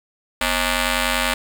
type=ring-modulated tone; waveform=5% pulse; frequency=291.8 Hz; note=D4; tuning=11 cents flat; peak=-4 dBFS; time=0.41-1.34 s; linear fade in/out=5 ms; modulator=337 Hz; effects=none